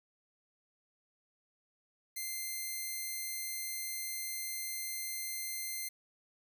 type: tone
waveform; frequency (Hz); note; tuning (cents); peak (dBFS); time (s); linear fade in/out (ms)
5% pulse; 2085; C7; -7; -27; 2.16-5.89; 10
effects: none